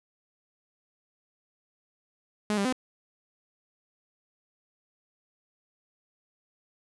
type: tone with pitch steps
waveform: sawtooth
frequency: 210.2 / 198.7 / 255.9 Hz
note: G#3 / G3 / C4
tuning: +21 / +24 / -38 cents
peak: -21 dBFS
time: 2.5-2.725 s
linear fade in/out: 0 ms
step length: 75 ms
effects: resampled to 24000 Hz